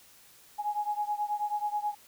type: beating tone pair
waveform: sine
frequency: 830.6 / 839.9 Hz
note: G#5 / G#5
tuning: 0 / +19 cents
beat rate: 9.3 Hz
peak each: -31 / -33 dBFS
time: 0.58-1.95 s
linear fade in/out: 20 ms
effects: white hiss -57 dBFS RMS until 2.07 s